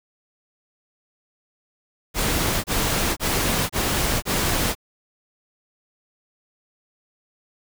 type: noise bursts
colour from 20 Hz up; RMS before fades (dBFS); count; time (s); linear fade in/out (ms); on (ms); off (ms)
pink; -22; 5; 2.14-4.752; 50; 500; 28
effects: none